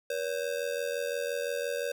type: ring-modulated tone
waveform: square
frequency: 523.3 Hz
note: C5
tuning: in tune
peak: -28 dBFS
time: 0.1-1.92 s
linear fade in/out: 2 ms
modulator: 42.9 Hz
effects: none